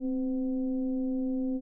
sine tone with frequency modulation, 261.6 Hz, C4, in tune, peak -27 dBFS, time 0-1.61 s, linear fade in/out 50 ms, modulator 248 Hz, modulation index 0.51, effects none

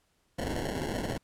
blue noise with sample-and-hold, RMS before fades -33 dBFS, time 0.38-1.18 s, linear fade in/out 10 ms, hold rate 1225 Hz, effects pink hiss -72 dBFS RMS until 1.23 s + low-pass 12000 Hz 12 dB/octave

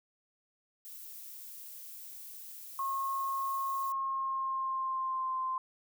violet noise, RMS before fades -47 dBFS, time 0.85-3.92 s, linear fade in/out 0 ms
sine tone with pitch glide, 1083 to 1041.9 Hz, C#6 to C6, -41 to -8 cents, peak -31 dBFS, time 2.79-5.58 s, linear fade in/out 2 ms, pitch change -67 cents, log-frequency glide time 3.8-5.37 s
effects none

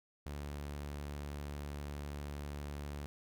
sawtooth tone, 72.4 Hz, D2, 24 cents flat, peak -37 dBFS, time 0.26-3.06 s, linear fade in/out 0 ms, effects none

